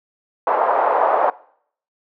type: band-pass noise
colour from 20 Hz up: white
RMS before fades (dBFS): -17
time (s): 0.47-1.3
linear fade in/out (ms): 2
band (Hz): 550 to 950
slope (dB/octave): 24
effects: noise-tail reverb RT60 0.6 s tail -21 dB re dry